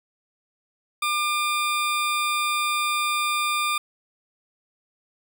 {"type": "tone", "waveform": "20% pulse", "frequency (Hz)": 1200, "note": "D6", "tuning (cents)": 37, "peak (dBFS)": -17, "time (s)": [1.02, 3.78], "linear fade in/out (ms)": 5, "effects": []}